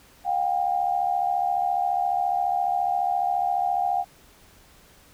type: tone pair together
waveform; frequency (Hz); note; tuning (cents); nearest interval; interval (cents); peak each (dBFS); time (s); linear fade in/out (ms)
sine; 717.5 / 792; F5 / G5; +47 / +18; major second; 171; -24; 0.24-4.05; 50
effects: pink hiss -54 dBFS RMS until 5.13 s